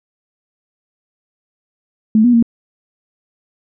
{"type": "tone with pitch steps", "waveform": "sine", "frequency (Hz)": [218, 243.3, 232.3], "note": ["A3", "B3", "A#3"], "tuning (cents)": [-16, -26, -6], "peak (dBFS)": -7, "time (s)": [2.15, 2.426], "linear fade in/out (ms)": 2, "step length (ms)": 92, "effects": []}